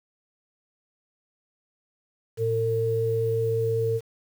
sine tone pair together, 113.17 / 452.7 Hz, A2 / A4, +49 / +49 cents, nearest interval 2 octaves, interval 2400 cents, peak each -27 / -23 dBFS, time 2.37-4.01 s, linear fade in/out 50 ms, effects 8-bit

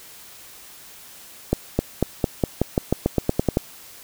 accelerating click train, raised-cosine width 2 ms, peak -4 dBFS, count 14, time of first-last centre 1.53-3.571 s, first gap 260 ms, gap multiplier 0.91, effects white hiss -44 dBFS RMS until 4.03 s

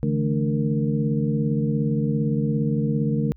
sine tone cluster, 145.4 / 162.8 / 218 / 294 / 464.9 Hz, D3 / E3 / A3 / D4 / A#4, -17 / -21 / -16 / +2 / -5 cents, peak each -23 / -29 / -24 / -30 / -30 dBFS, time 0.03-3.32 s, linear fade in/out 0 ms, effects added 60 Hz sine -45 dBFS peak until 3.36 s

